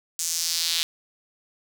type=tone with high-pass filter sweep; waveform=sawtooth; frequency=166.6 Hz; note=E3; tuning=19 cents sharp; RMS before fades=-26 dBFS; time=0.19-0.83 s; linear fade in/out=0 ms; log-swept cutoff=6900 to 3600 Hz; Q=2.4; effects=none